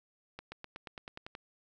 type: accelerating click train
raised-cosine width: 0.3 ms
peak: -27 dBFS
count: 10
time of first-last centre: 0.39-1.351 s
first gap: 130 ms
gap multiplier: 0.95
effects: none